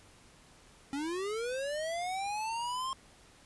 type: linear sweep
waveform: square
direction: up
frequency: 270 to 1071 Hz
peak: -34 dBFS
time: 0.93-2.93 s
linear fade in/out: 0 ms
effects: pink hiss -59 dBFS RMS until 3.45 s + resampled to 24000 Hz